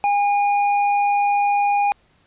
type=tone with hard clipping; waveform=sine; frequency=814 Hz; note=G#5; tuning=35 cents flat; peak=-17 dBFS; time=0.04-1.92 s; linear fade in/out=0 ms; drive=7 dB; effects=pink hiss -59 dBFS RMS until 2.26 s + resampled to 8000 Hz